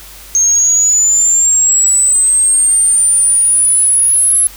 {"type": "exponential sweep", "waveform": "sine", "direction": "up", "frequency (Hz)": [6410, 10990], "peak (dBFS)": -7, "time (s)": [0.35, 4.47], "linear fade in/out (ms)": 0, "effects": ["added 50 Hz sine -38 dBFS peak until 4.56 s", "white hiss -35 dBFS RMS until 4.56 s"]}